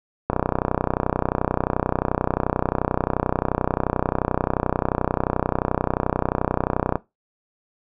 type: click train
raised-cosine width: 1 ms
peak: -5 dBFS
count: 210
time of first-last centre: 0.3-6.956 s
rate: 31.4 Hz
effects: noise-tail reverb RT60 0.2 s tail -18 dB re dry